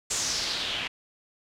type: noise with low-pass filter sweep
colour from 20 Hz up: white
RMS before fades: -30 dBFS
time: 0.1-0.88 s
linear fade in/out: 10 ms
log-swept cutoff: 7400 to 2700 Hz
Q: 3.1
effects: none